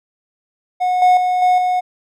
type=tone with level steps; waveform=triangle; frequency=729 Hz; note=F#5; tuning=26 cents flat; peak=-12 / -6 / -12 / -8 / -12 dBFS; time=0.8-1.81 s; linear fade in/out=20 ms; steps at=1.02 / 1.17 / 1.42 / 1.58 s; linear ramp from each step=2 ms; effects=none